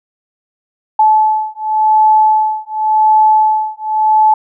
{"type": "beating tone pair", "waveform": "sine", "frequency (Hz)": [864, 864.9], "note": ["A5", "A5"], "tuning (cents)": [-32, -30], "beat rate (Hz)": 0.9, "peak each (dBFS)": -11, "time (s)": [0.99, 4.34], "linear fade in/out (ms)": 5, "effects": []}